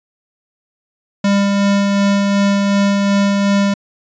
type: tone with tremolo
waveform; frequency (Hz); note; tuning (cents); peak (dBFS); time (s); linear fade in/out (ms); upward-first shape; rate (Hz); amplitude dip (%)
square; 199.9; G3; +34; -11; 1.24-3.74; 5; sine; 2.7; 25
effects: resampled to 16000 Hz